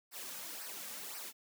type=noise with flanger; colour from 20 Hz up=white; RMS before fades=-45 dBFS; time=0.11-1.33 s; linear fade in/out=50 ms; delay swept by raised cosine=0.28 to 2.98 ms; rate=1.9 Hz; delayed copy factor=-0.7; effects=high-pass 200 Hz 12 dB/octave